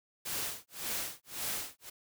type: noise with tremolo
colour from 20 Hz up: white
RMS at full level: -35 dBFS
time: 0.25-1.9 s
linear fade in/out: 10 ms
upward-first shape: sine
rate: 1.8 Hz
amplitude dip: 100%
effects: none